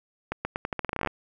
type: accelerating click train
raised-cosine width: 0.5 ms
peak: -13 dBFS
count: 16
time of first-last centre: 0.32-1.073 s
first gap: 130 ms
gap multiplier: 0.84
effects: none